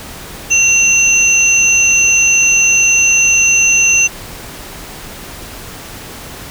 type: tone pair together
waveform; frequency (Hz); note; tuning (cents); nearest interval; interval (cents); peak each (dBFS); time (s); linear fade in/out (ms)
sine; 2738 / 6152; F7 / G8; -35 / -33; octave + major second; 1402; -10; 0.5-4.08; 20
effects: pink hiss -30 dBFS RMS until 6.5 s

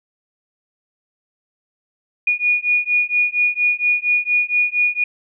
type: beating tone pair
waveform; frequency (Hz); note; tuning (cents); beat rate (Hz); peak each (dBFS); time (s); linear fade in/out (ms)
sine; 2448 / 2452.3; D#7 / D#7; -29 / -26; 4.3; -18 / -18; 2.27-5.04; 5
effects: none

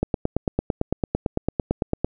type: click train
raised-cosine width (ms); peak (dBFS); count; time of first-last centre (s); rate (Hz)
2; -7; 19; 0.03-2.046; 8.93
effects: none

